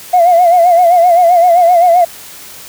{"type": "tone with vibrato", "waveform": "sine", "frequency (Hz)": 698.5, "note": "F5", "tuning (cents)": 0, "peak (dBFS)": -3, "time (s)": [0.13, 2.05], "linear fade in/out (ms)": 10, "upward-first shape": "sine", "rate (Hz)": 7.7, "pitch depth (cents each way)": 79, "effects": ["tanh soft clip ceiling 0 dBFS", "white hiss -32 dBFS RMS until 2.68 s"]}